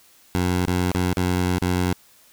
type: tone with dropouts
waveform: 15% pulse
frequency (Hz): 90.2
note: F#2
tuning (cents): -44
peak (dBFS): -13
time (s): 0.35-1.93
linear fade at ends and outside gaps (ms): 0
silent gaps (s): 0.654-0.675 / 0.916-0.949 / 1.132-1.171 / 1.584-1.619
effects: white hiss -54 dBFS RMS until 2.32 s